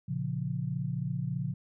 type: chord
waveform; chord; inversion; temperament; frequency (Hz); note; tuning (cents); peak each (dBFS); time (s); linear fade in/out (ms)
sine; Bb minor; none; just; 116.54 / 139.85 / 174.81; Bb2 / Db3 / F3; 0 / +16 / +2; -36 / -33 / -35; 0.08-1.54; 10
effects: none